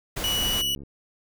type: noise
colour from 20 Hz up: pink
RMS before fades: -31 dBFS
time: 0.16-0.62 s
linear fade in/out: 10 ms
type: tone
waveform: 40% pulse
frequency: 2941 Hz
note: F#7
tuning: 11 cents flat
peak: -23 dBFS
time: 0.24-0.75 s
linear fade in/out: 0 ms
type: click train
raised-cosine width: 3 ms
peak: -29 dBFS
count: 32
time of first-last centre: 0.39-0.834 s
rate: 69.8 Hz
effects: none